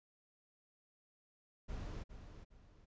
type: noise with echo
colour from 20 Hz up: brown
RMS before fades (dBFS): -44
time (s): 1.68-2.04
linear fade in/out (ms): 20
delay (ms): 410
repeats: 2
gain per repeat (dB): -9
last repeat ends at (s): 2.86
effects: resampled to 16000 Hz